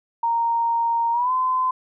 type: tone with pitch glide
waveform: sine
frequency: 929 to 1024.9 Hz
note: A#5 to C6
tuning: -6 to -36 cents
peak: -18 dBFS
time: 0.23-1.71 s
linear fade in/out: 5 ms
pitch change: +170 cents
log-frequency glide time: 1.12-1.32 s
effects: none